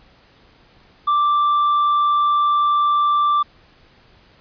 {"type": "tone", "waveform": "triangle", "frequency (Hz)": 1174.7, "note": "D6", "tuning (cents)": 0, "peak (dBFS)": -12, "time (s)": [1.07, 3.43], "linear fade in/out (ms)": 10, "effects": ["pink hiss -52 dBFS RMS until 4.4 s", "resampled to 11025 Hz"]}